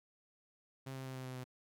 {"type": "tone with pitch steps", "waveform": "sawtooth", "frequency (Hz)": [133.4, 132.17, 130.96, 129.75, 128.56, 127.38], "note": ["C3", "C3", "C3", "C3", "C3", "C3"], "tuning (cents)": [34, 18, 2, -14, -30, -46], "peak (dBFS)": -39, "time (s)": [0.86, 1.442], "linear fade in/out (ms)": 10, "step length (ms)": 97, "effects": []}